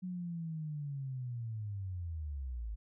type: linear sweep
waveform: sine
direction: down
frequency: 185 to 50.9 Hz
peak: -37 dBFS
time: 0.02-2.76 s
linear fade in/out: 20 ms
effects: none